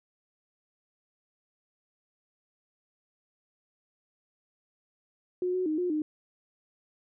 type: tone with pitch steps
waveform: sine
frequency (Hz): 362.1 / 368.3 / 309.9 / 358.1 / 305.8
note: F#4 / F#4 / D#4 / F4 / D#4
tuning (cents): -37 / -8 / -7 / +43 / -30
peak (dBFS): -26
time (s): 5.42-6.02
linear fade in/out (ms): 2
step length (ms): 120
effects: none